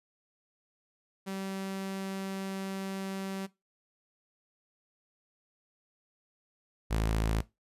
sawtooth tone pair in turn, 193 / 54.57 Hz, G3 / A1, -27 / -14 cents, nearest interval octave + minor seventh, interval 2187 cents, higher first, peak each -31 / -23 dBFS, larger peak second, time 1.26-3.47 / 6.9-7.42 s, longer first, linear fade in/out 20 ms, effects noise-tail reverb RT60 0.2 s tail -18 dB re dry + resampled to 32000 Hz

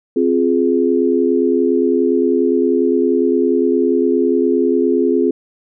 sine chord, F minor, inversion second, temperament just, 261.9 / 349.2 / 419.1 Hz, C4 / F4 / Ab4, +2 / 0 / +16 cents, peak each -16 dBFS, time 0.16-5.31 s, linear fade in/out 5 ms, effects none

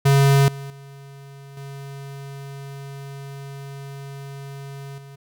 square tone with level steps, 138.59 Hz, C#3, in tune, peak -13 / -32 / -40 / -34 / -40 dBFS, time 0.05-5.16 s, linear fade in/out 10 ms, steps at 0.48 / 0.7 / 1.57 / 4.98 s, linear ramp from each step 2 ms, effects none

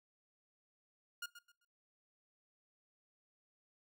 sawtooth tone with echo, 1423 Hz, F6, 32 cents sharp, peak -37 dBFS, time 1.22-1.26 s, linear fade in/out 5 ms, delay 130 ms, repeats 3, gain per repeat -12 dB, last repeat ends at 1.65 s, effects noise-tail reverb RT60 0.4 s tail -23 dB re dry

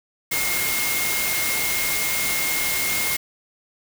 sine tone in noise, 2140 Hz, C7, 38 cents sharp, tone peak -26 dBFS, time 0.31-3.17 s, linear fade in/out 10 ms, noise white, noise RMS -24 dBFS, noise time 0.31-3.17 s, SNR -5 dB, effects none

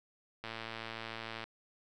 click train, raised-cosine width 0.3 ms, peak -25 dBFS, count 114, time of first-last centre 0.44-1.44 s, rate 113 Hz, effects none

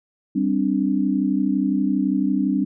sine chord, G suspended fourth, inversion none, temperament equal, 196 / 261.6 / 293.7 Hz, G3 / C4 / D4, 0 / 0 / 0 cents, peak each -22 dBFS, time 0.35-2.65 s, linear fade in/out 10 ms, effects none

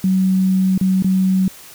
sine tone with dropouts, 188.4 Hz, F#3, 32 cents sharp, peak -12 dBFS, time 0.04-1.48 s, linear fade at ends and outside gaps 2 ms, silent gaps 0.778-0.811 / 1.024-1.044 s, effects white hiss -40 dBFS RMS until 1.74 s

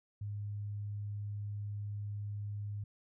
sine tone, 103 Hz, G#2, 14 cents flat, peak -37 dBFS, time 0.21-2.84 s, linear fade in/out 5 ms, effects none

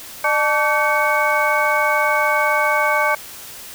sine tone cluster, 603 / 876 / 1148 / 1536 / 2223 Hz, D5 / A5 / D6 / G6 / C#7, +46 / -8 / -40 / -36 / +4 cents, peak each -21 dBFS, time 0.24-3.15 s, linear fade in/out 5 ms, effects white hiss -36 dBFS RMS until 3.74 s

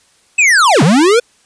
square linear two-way sweep, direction down then up, 2639 to 130.81 to 497.9 Hz, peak -7 dBFS, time 0.38-1.2 s, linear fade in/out 10 ms, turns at 0.83 s, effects white hiss -52 dBFS RMS until 1.45 s + resampled to 22050 Hz

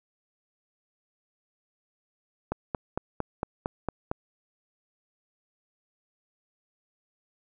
click train, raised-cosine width 1 ms, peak -14 dBFS, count 8, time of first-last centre 2.52-4.115 s, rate 4.39 Hz, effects none

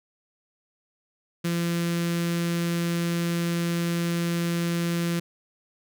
sawtooth tone with notch filter, 170.6 Hz, F3, 40 cents flat, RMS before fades -26 dBFS, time 1.44-5.2 s, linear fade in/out 10 ms, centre 780 Hz, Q 0.87, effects none

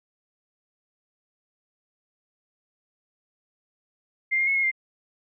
sine tone with pitch steps, 2104 / 2123 / 2187 / 2159 / 2102 Hz, C7 / C7 / C#7 / C#7 / C7, +9 / +25 / -24 / -46 / +7 cents, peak -20 dBFS, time 4.31-4.715 s, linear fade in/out 20 ms, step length 81 ms, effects none

